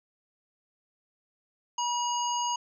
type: harmonic tone with a mistuned harmonic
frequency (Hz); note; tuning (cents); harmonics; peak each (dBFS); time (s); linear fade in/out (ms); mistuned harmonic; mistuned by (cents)
963; B5; -44; 1 / 3 / 5 / 7; -28 / -35 / -43 / -35; 1.78-2.56; 5; 7; -54
effects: none